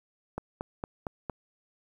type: click train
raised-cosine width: 1 ms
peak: -19 dBFS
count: 5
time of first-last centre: 0.38-1.297 s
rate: 4.36 Hz
effects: 9-bit